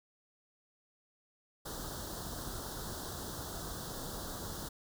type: band-stop noise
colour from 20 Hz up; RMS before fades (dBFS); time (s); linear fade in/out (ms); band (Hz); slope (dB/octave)
pink; -42; 1.65-4.69; 10; 1600 to 3400; 48
effects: none